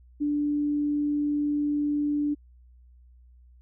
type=tone; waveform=sine; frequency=293 Hz; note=D4; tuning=4 cents flat; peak=-23 dBFS; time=0.2-2.35 s; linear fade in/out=20 ms; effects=added 61 Hz sine -51 dBFS peak until 3.61 s